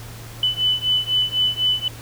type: beating tone pair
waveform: sine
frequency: 2996 / 3000 Hz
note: F#7 / F#7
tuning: +21 / +23 cents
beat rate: 4 Hz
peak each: -21 / -20 dBFS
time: 0.43-1.88 s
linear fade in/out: 2 ms
effects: added 114 Hz sine -36 dBFS peak until 2.01 s + pink hiss -40 dBFS RMS until 2.01 s